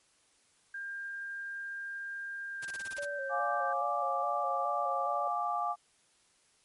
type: tone with pitch glide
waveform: sine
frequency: 1600 to 1562.6 Hz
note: G6 to G6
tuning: +35 to -6 cents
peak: -37 dBFS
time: 0.74-3.73 s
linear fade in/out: 5 ms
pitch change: -41 cents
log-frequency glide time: 2.5-3.02 s
type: noise bursts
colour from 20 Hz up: white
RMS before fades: -43 dBFS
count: 8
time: 2.62-3.051 s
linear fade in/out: 5 ms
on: 32 ms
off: 25 ms
type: tone with vibrato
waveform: sine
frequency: 561 Hz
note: C#5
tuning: 21 cents sharp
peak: -36 dBFS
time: 2.98-5.28 s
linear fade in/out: 5 ms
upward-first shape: square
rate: 2.4 Hz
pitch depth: 44 cents each way
type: chord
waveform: sine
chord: D diminished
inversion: first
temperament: equal with one note detuned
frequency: 706.2 / 830.6 / 1174.7 Hz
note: F5 / Ab5 / D6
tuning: +19 / 0 / 0 cents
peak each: -34 / -36 / -33 dBFS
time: 3.29-5.76 s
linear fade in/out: 50 ms
effects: white hiss -68 dBFS RMS until 6.64 s + MP3 48 kbps